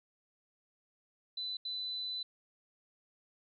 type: tone bursts at uneven times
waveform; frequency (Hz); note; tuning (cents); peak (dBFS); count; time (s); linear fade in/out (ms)
sine; 4002; B7; +22; -36; 2; 1.37-1.57 / 1.65-2.23; 5
effects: none